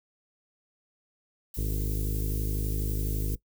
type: noise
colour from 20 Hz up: violet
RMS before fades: -40 dBFS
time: 1.54-3.35 s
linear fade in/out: 2 ms
type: harmonic tone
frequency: 52 Hz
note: G#1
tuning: 3 cents sharp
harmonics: 1 / 2 / 3 / 5 / 6 / 7 / 8 / 9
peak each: -28 / -34 / -38 / -42 / -44 / -45 / -46 / -47 dBFS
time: 1.57-3.36 s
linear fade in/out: 10 ms
effects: noise-tail reverb RT60 0.1 s tail -19 dB re dry